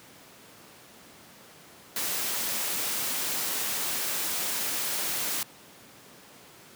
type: noise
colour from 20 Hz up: white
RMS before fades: -30 dBFS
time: 1.96-5.43 s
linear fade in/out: 2 ms
effects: pink hiss -51 dBFS RMS until 6.75 s + high-pass 150 Hz 12 dB/octave